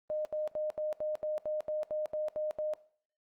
sine tone bursts, 612 Hz, D#5, 29 cents flat, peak -31 dBFS, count 12, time 0.1-2.736 s, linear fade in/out 0 ms, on 150 ms, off 76 ms, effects noise-tail reverb RT60 0.5 s tail -18 dB re dry + Opus 24 kbps

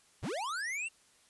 square linear sweep, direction up, 40 to 2794 Hz, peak -35 dBFS, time 0.22-0.89 s, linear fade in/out 20 ms, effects white hiss -65 dBFS RMS until 1.29 s + resampled to 24000 Hz

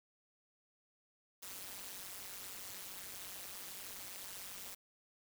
white noise with amplitude modulation, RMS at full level -44 dBFS, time 1.42-4.75 s, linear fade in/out 10 ms, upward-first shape sine, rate 191 Hz, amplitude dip 100%, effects none

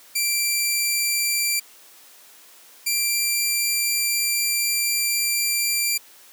10% pulse tone pair in turn, 2355 / 2363 Hz, D7 / D7, +4 / +10 cents, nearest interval unison, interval 6 cents, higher second, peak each -11 dBFS, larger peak neither, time 0.15-1.6 / 2.86-5.98 s, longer second, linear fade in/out 10 ms, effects white hiss -49 dBFS RMS until 6.32 s + high-pass 300 Hz 12 dB/octave

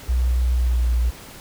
sine tone with pitch glide, 61.74 to 59.6 Hz, B1 to A#1, 0 to +39 cents, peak -16 dBFS, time 0.08-1.11 s, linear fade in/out 20 ms, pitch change -61 cents, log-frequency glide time 0.56-0.87 s, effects pink hiss -41 dBFS RMS until 1.4 s

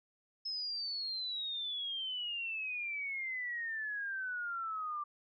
sine exponential sweep, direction down, 5200 to 1174.7 Hz, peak -36 dBFS, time 0.45-5.04 s, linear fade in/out 10 ms, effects none

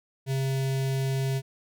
square tone with notch filter, 134.2 Hz, C3, 44 cents sharp, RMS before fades -27 dBFS, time 0.26-1.42 s, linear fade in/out 50 ms, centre 1200 Hz, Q 1.3, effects none

